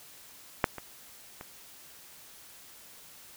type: clicks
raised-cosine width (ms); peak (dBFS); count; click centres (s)
0.5; -7 / -23 / -26; 3; 0.642 / 0.783 / 1.411
effects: white hiss -52 dBFS RMS until 3.36 s